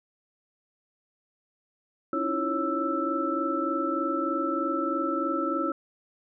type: tone cluster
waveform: sine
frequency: 275.6 / 319.2 / 342.5 / 551 / 1322 Hz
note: C#4 / D#4 / F4 / C#5 / E6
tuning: -10 / +44 / -34 / -11 / +5 cents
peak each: -33 / -31 / -33 / -33 / -29 dBFS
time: 2.13-5.72 s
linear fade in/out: 2 ms
effects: none